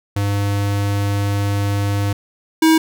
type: tone pair in turn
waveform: square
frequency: 100.9 / 320.3 Hz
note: G#2 / E4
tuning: -49 / -50 cents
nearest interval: octave + minor sixth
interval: 1999 cents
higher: second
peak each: -17 / -10 dBFS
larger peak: second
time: 0.16-2.13 / 2.62-2.78 s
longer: first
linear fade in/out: 5 ms
effects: none